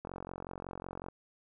click train, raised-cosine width 1 ms, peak -27 dBFS, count 48, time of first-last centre 0.05-1.085 s, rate 45.4 Hz, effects none

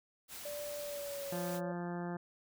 white noise, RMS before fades -47 dBFS, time 0.28-1.61 s, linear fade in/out 50 ms
sine tone with pitch glide, 585 to 557.6 Hz, D5 to C#5, -7 to +10 cents, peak -40 dBFS, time 0.45-1.72 s, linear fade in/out 5 ms, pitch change -83 cents, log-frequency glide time 0.78-1.28 s
harmonic tone, 174.61 Hz, F3, in tune, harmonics 1 / 2 / 3 / 4 / 5 / 6 / 7 / 8 / 9 / 10, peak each -39 / -43 / -49 / -47 / -49 / -56 / -54 / -57 / -54 / -56 dBFS, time 1.32-2.17 s, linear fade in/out 5 ms
effects none

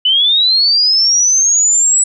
sine linear sweep, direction up, 2960 to 7902 Hz, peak -8 dBFS, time 0.05-2.04 s, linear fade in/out 5 ms, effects none

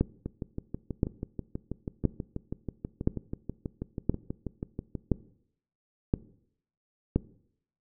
two click trains, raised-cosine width 3 ms, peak -20 / -10 dBFS, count 30 / 8, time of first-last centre 0.26-4.953 / 0.01-7.16 s, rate 6.18 / 0.979 Hz, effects noise-tail reverb RT60 0.7 s tail -20 dB re dry

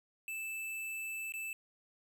square tone with dropouts, 2637 Hz, E7, in tune, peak -39 dBFS, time 0.28-1.53 s, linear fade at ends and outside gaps 1 ms, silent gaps 1.322-1.338 s, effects none

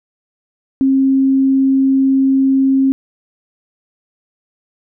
sine tone, 268.2 Hz, C4, 43 cents sharp, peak -9 dBFS, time 0.81-2.92 s, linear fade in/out 0 ms, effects none

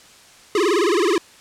square tone with vibrato, 377.1 Hz, F#4, 33 cents sharp, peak -16 dBFS, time 0.55-1.18 s, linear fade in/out 2 ms, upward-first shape sine, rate 19 Hz, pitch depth 230 cents each way, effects white hiss -47 dBFS RMS until 1.4 s + low-pass 8000 Hz 12 dB/octave

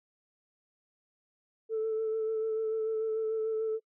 sine tone with vibrato, 440.9 Hz, A4, 4 cents sharp, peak -27 dBFS, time 1.69-3.8 s, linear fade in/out 50 ms, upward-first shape sine, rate 6.8 Hz, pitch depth 20 cents each way, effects noise-tail reverb RT60 0.1 s tail -26 dB re dry + tanh soft clip ceiling -25 dBFS

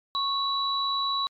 sine tone pair together, 1101 / 3924 Hz, C#6 / B7, -12 / -12 cents, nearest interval octave + minor seventh, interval 2200 cents, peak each -27 / -27 dBFS, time 0.15-1.27 s, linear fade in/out 0 ms, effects MP3 96 kbps

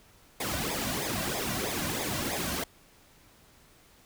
pink noise with flanger, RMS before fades -32 dBFS, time 0.4-2.64 s, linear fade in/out 5 ms, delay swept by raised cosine 0.68 to 2.38 ms, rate 3.1 Hz, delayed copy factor -0.8, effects pink hiss -59 dBFS RMS until 4.05 s

